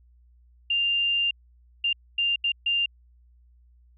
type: tone bursts at uneven times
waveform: sine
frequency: 2794 Hz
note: F7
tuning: in tune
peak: -21 dBFS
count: 5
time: 0.7-1.31 / 1.84-1.93 / 2.18-2.36 / 2.44-2.52 / 2.66-2.86 s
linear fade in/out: 5 ms
effects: added 60 Hz sine -54 dBFS peak until 3.97 s